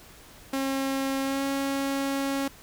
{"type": "tone with pitch glide", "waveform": "sawtooth", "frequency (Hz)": [270, 274.7], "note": ["C#4", "C#4"], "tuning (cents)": [-45, -16], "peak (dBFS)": -22, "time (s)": [0.53, 2.48], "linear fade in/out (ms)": 5, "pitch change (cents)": 29, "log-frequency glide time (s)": [1.22, 1.43], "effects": ["pink hiss -50 dBFS RMS until 2.62 s"]}